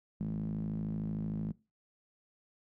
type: tone with band-pass filter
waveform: sawtooth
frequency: 53.2 Hz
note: G#1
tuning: 42 cents sharp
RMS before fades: -36 dBFS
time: 0.2-1.52 s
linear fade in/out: 5 ms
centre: 190 Hz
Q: 7.3
effects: noise-tail reverb RT60 0.3 s tail -22 dB re dry